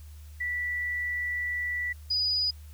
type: tone pair in turn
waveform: sine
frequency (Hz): 1961 / 4941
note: B6 / D#8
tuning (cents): -13 / -13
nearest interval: octave + major third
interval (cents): 1600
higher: second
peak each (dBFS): -28 / -24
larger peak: second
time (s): 0.4-1.93 / 2.1-2.51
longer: first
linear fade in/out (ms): 10
effects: added 75 Hz sine -43 dBFS peak until 2.73 s + white hiss -59 dBFS RMS until 2.73 s